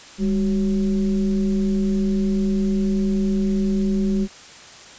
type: tone with frequency modulation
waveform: sine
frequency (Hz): 200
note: G3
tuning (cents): +35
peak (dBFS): -17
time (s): 0.18-4.28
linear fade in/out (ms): 50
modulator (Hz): 175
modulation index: 0.66
effects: white hiss -42 dBFS RMS until 4.98 s + resampled to 16000 Hz